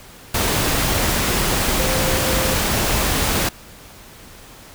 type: tone in noise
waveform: sine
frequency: 523.3 Hz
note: C5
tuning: in tune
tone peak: -25 dBFS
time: 1.79-2.55 s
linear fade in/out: 5 ms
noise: pink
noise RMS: -19 dBFS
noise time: 0.34-3.49 s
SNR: -9 dB
effects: pink hiss -42 dBFS RMS until 4.74 s